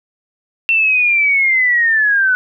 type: linear sweep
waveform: sine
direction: down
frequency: 2706 to 1481 Hz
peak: -10 dBFS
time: 0.69-2.35 s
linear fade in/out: 0 ms
effects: none